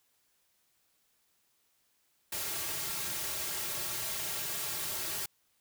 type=noise with comb filter; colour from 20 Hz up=white; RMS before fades=-36 dBFS; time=2.32-5.26 s; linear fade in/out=5 ms; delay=4 ms; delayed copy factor=-1; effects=white hiss -73 dBFS RMS until 5.6 s